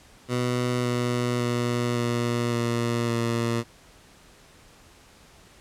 15% pulse tone with pitch steps, 123.47 / 122.12 / 120.79 / 119.47 / 118.17 / 116.88 Hz, B2 / B2 / B2 / A#2 / A#2 / A#2, 0 / -19 / -38 / +43 / +24 / +5 cents, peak -17 dBFS, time 0.28-3.64 s, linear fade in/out 50 ms, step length 560 ms, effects pink hiss -53 dBFS RMS until 5.6 s + low-pass 10000 Hz 12 dB/octave

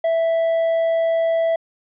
triangle tone, 659.3 Hz, E5, in tune, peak -14 dBFS, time 0.04-1.56 s, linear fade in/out 5 ms, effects resampled to 8000 Hz

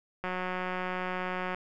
click train, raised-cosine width 0.5 ms, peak -19 dBFS, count 240, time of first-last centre 0.24-1.546 s, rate 183 Hz, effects none

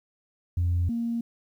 sine tone pair in turn, 87.31 / 233.1 Hz, F2 / A#3, 0 / 0 cents, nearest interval octave + perfect fourth, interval 1700 cents, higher second, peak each -20 / -25 dBFS, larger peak first, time 0.57-0.89 / 0.89-1.21 s, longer neither, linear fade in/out 5 ms, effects tanh soft clip ceiling -19 dBFS + 10-bit

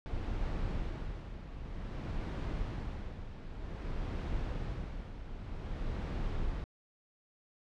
brown noise with tremolo, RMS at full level -35 dBFS, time 0.06-6.64 s, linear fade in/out 0 ms, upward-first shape sine, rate 0.53 Hz, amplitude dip 65%, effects low-pass 4000 Hz 12 dB/octave

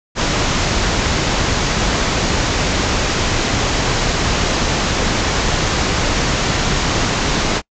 pink low-pass noise, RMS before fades -17 dBFS, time 0.15-7.62 s, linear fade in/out 50 ms, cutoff 7300 Hz, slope 96 dB/octave, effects noise-tail reverb RT60 0.1 s tail -26 dB re dry

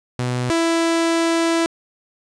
sawtooth tone pair in turn, 124.3 / 331.8 Hz, B2 / E4, +12 / +11 cents, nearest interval octave + perfect fourth, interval 1699 cents, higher second, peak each -16 / -12 dBFS, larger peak second, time 0.19-0.5 / 0.5-1.66 s, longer second, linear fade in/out 0 ms, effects resampled to 22050 Hz + 8-bit

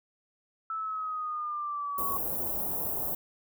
sine linear sweep, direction down, 1318.5 to 1108.7 Hz, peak -31 dBFS, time 0.7-2.17 s, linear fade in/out 2 ms
white band-stop noise, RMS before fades -32 dBFS, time 1.98-3.15 s, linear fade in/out 5 ms, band 880 to 13000 Hz, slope 24 dB/octave
effects none

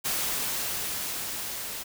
white noise with level ramp, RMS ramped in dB -28 to -36 dBFS, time 0.04-1.84 s, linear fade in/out 20 ms, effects none

